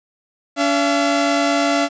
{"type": "tone pair together", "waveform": "sawtooth", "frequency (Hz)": [285.1, 678], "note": ["C#4", "E5"], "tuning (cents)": [49, 49], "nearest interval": "octave + minor third", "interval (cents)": 1500, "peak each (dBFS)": -14, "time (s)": [0.56, 1.89], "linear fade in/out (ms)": 50, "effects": ["resampled to 16000 Hz", "8-bit"]}